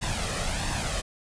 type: noise with flanger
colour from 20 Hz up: pink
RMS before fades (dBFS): -29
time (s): 0.01-1.02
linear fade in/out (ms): 20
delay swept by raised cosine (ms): 1.1 to 1.65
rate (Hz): 1.5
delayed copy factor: +0.55
effects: resampled to 22050 Hz